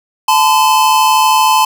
square tone pair together, 869 / 1021.8 Hz, A5 / C6, -22 / -41 cents, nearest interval minor third, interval 281 cents, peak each -11 dBFS, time 0.28-1.65 s, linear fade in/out 5 ms, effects 7-bit

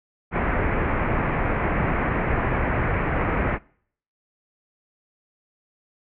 pink low-pass noise, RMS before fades -23 dBFS, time 0.31-3.59 s, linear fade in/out 50 ms, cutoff 2300 Hz, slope 48 dB/octave, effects noise-tail reverb RT60 0.6 s tail -25 dB re dry

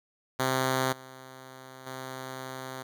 5% pulse tone with level steps, 130.81 Hz, C3, in tune, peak -14 / -34 / -26 dBFS, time 0.39-2.83 s, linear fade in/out 10 ms, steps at 0.92 / 1.86 s, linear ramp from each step 10 ms, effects none

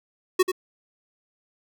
square tone with echo, 370 Hz, F#4, in tune, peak -15 dBFS, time 0.39-0.43 s, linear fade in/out 10 ms, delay 88 ms, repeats 1, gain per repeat -8 dB, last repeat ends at 0.518 s, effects none

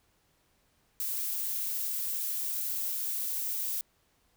violet noise with high-pass filter sweep, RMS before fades -33 dBFS, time 1-3.81 s, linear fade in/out 0 ms, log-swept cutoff 480 to 270 Hz, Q 1.1, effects pink hiss -70 dBFS RMS until 4.36 s

